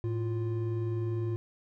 triangle tone pair together, 109.82 / 349.2 Hz, A2 / F4, -3 / 0 cents, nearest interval octave + minor sixth, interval 2003 cents, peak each -28 / -33 dBFS, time 0.04-1.36 s, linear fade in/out 0 ms, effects none

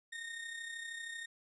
35% pulse tone with amplitude modulation, 1843 Hz, A#6, 20 cents flat, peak -38 dBFS, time 0.12-1.26 s, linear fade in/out 10 ms, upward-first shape sine, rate 32.9 Hz, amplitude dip 50%, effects resampled to 24000 Hz

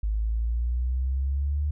sine exponential sweep, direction up, 51.91 to 74.8 Hz, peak -23 dBFS, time 0.03-1.71 s, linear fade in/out 5 ms, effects none

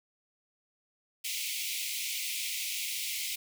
pink high-pass noise, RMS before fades -35 dBFS, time 1.24-3.36 s, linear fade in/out 10 ms, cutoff 2100 Hz, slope 96 dB/octave, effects none

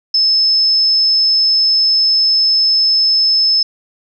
sine tone, 5230 Hz, E8, 15 cents flat, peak -9 dBFS, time 0.14-3.63 s, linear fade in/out 5 ms, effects none

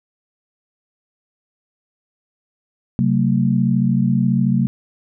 sine tone cluster, 133.5 / 187.6 / 226.1 Hz, C3 / F#3 / A3, +35 / +24 / +47 cents, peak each -18 dBFS, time 2.99-4.67 s, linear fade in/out 0 ms, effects none

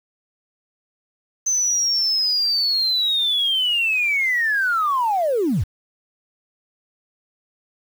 sine linear sweep, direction down, 6190 to 61.74 Hz, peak -16 dBFS, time 1.46-5.64 s, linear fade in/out 10 ms, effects tanh soft clip ceiling -13 dBFS + 7-bit

